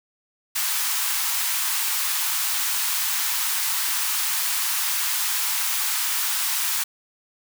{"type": "high-pass noise", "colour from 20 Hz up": "white", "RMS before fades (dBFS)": -24, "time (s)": [0.55, 6.84], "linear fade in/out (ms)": 10, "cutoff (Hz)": 830, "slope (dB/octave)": 48, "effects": []}